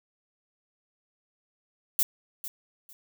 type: noise with echo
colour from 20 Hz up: violet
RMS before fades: -23 dBFS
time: 1.99-2.03 s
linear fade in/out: 0 ms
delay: 450 ms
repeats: 2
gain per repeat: -13 dB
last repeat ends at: 2.93 s
effects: none